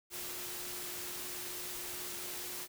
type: tone in noise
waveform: sine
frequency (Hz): 357.6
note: F4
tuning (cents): +41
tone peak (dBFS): -52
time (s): 0.1-2.68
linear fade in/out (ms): 50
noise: white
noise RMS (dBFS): -42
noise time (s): 0.1-2.68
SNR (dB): -13
effects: none